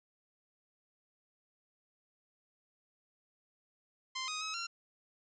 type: tone with pitch steps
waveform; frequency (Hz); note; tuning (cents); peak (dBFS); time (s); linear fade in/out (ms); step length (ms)
10% pulse; 1043 / 1250 / 1278 / 1374; C6 / D#6 / D#6 / F6; -6 / +8 / +46 / -29; -28; 4.15-4.67; 10; 130
effects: resampled to 16000 Hz